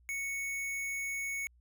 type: tone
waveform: square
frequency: 2217 Hz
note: C#7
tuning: in tune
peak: -35 dBFS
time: 0.09-1.47 s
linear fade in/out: 0 ms
effects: added 60 Hz sine -61 dBFS peak until 1.6 s